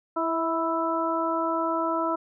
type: harmonic tone with a mistuned harmonic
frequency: 329.6 Hz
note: E4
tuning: in tune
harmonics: 1 / 2 / 3 / 4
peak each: -29 / -29 / -29 / -29 dBFS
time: 0.16-2.16 s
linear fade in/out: 10 ms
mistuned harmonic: 2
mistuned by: -20 cents
effects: none